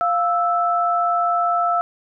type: tone pair together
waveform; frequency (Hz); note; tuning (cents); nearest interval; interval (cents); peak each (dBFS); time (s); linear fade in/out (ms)
sine; 698 / 1317.6; F5 / E6; -1 / -1; major seventh; 1100; -19; 0.01-1.81; 0
effects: none